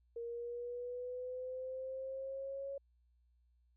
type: linear sweep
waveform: sine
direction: up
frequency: 466.2 to 554.4 Hz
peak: -40 dBFS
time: 0.16-2.78 s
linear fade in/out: 5 ms
effects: added 60 Hz sine -69 dBFS peak until 3.76 s